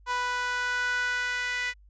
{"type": "tone with high-pass filter sweep", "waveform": "sawtooth", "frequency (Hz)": 493.9, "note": "B4", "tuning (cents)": 0, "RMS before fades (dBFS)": -29, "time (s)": [0.06, 1.74], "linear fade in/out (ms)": 50, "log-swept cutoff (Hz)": [1100, 1900], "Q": 4.5, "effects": ["added 50 Hz sine -52 dBFS peak until 1.89 s", "resampled to 16000 Hz"]}